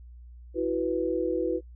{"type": "chord", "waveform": "sine", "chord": "E suspended second", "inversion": "none", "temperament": "equal", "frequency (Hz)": [329.6, 370, 493.9], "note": ["E4", "F#4", "B4"], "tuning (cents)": [0, 0, 0], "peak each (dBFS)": -29, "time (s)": [0.54, 1.61], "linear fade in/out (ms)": 50, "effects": ["noise-tail reverb RT60 0.1 s tail -23 dB re dry", "added 60 Hz sine -44 dBFS peak until 1.75 s"]}